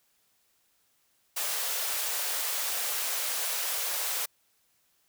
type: high-pass noise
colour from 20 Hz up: white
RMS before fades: -31 dBFS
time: 1.36-4.26 s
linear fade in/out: 10 ms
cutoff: 450 Hz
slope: 48 dB/octave
effects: white hiss -70 dBFS RMS until 5.08 s